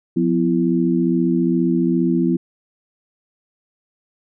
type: tone cluster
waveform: sine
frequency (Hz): 177.6 / 252.4 / 334.8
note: F3 / B3 / E4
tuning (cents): +29 / +38 / +27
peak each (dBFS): -19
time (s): 0.16-2.37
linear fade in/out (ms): 10
effects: none